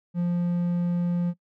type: tone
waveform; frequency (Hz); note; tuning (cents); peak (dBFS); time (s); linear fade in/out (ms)
triangle; 174.61; F3; 0; -20; 0.14-1.34; 50
effects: noise-tail reverb RT60 0.1 s tail -21 dB re dry